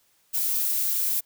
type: noise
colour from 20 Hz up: violet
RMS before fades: -25 dBFS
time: 0.33-1.21 s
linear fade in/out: 20 ms
effects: white hiss -65 dBFS RMS until 1.25 s